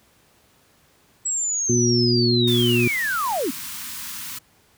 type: linear sweep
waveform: sine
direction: down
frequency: 7800 to 214.9 Hz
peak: -21 dBFS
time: 1.25-3.51 s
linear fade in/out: 10 ms
type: harmonic tone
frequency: 120 Hz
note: B2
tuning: 49 cents flat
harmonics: 1 / 2 / 3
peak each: -21 / -21 / -21 dBFS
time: 1.69-2.88 s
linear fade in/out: 5 ms
type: band-stop noise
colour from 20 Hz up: white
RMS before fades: -33 dBFS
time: 2.47-4.39 s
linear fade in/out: 10 ms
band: 300 to 910 Hz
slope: 96 dB/octave
effects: pink hiss -58 dBFS RMS until 4.77 s + high-pass 60 Hz 12 dB/octave